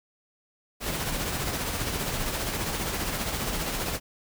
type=noise with tremolo; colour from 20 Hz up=pink; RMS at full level=-28 dBFS; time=0.8-4 s; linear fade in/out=50 ms; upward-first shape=triangle; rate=15 Hz; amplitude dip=45%; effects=none